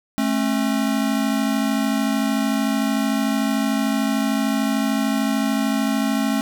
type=tone pair together; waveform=square; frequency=217.2 / 270.6 Hz; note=A3 / C#4; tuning=-22 / -42 cents; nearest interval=major third; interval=380 cents; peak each=-22 dBFS; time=0.18-6.41 s; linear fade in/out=0 ms; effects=none